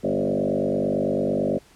sine tone with frequency modulation, 392 Hz, G4, in tune, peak -20 dBFS, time 0.03-1.59 s, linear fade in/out 20 ms, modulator 49 Hz, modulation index 4.6, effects pink hiss -54 dBFS RMS until 1.75 s + low-pass 11000 Hz 12 dB/octave

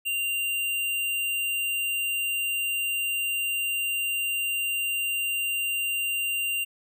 square tone, 2780 Hz, F7, 9 cents flat, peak -26 dBFS, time 0.05-6.65 s, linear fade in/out 20 ms, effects none

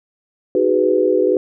sine chord, G# minor seventh, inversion second, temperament just, 311.5 / 373.8 / 415.3 / 498.4 Hz, D#4 / F#4 / G#4 / B4, +2 / +18 / 0 / +16 cents, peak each -21 / -16 / -19 / -17 dBFS, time 0.55-1.37 s, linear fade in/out 2 ms, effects none

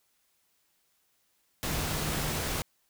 sine tone in noise, 152.3 Hz, D#3, 37 cents flat, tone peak -37 dBFS, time 1.68-2.41 s, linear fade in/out 0 ms, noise pink, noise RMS -32 dBFS, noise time 1.63-2.62 s, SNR -8 dB, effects white hiss -72 dBFS RMS until 2.89 s

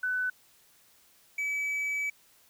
sine / triangle tone pair in turn, 1500 / 2291 Hz, F#6 / D7, +23 / -44 cents, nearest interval perfect fifth, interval 733 cents, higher second, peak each -27 dBFS, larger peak neither, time 0.03-0.3 / 1.38-2.1 s, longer second, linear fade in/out 5 ms, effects white hiss -62 dBFS RMS until 2.49 s

